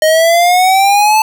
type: exponential sweep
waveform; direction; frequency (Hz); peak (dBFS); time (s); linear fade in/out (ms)
square; up; 619 to 880; -7; 0.02-1.22; 2
effects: none